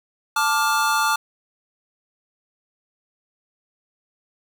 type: chord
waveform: square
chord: D minor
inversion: second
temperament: just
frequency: 881 / 1174.7 / 1409.6 Hz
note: A5 / D6 / F6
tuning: +2 / 0 / +16 cents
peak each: -23 dBFS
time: 0.36-1.16 s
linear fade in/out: 5 ms
effects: none